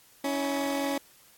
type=tone pair together; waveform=20% pulse; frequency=279.2 / 324.1 Hz; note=C#4 / E4; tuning=+13 / -29 cents; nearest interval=minor third; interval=258 cents; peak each=-23 / -31 dBFS; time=0.24-0.98 s; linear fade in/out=5 ms; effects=white hiss -58 dBFS RMS until 1.37 s + AAC 64 kbps